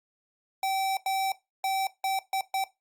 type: tone bursts at uneven times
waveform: square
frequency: 772 Hz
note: G5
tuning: 27 cents flat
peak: -26 dBFS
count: 6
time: 0.63-0.97 / 1.06-1.32 / 1.64-1.87 / 2.04-2.19 / 2.33-2.41 / 2.54-2.64 s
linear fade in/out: 2 ms
effects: noise-tail reverb RT60 0.2 s tail -17 dB re dry + Opus 48 kbps